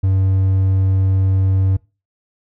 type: tone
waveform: triangle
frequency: 95.5 Hz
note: G2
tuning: 45 cents flat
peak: -10 dBFS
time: 0.03-1.77 s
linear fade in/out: 10 ms
effects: noise-tail reverb RT60 0.3 s tail -23 dB re dry